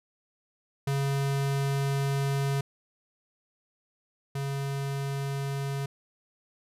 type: tone pair in turn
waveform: square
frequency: 138.59 / 138.59 Hz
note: C#3 / C#3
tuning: 0 / 0 cents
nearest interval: unison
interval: 0 cents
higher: neither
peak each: -26 / -30 dBFS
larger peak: first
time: 0.87-2.61 / 4.35-5.86 s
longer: first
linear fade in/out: 5 ms
effects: resampled to 32000 Hz